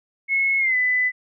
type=tone with pitch glide; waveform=sine; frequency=2182 to 2001 Hz; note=C#7 to B6; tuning=-28 to +22 cents; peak=-17 dBFS; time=0.28-1.12 s; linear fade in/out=50 ms; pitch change=-150 cents; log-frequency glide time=0.59-0.76 s; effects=none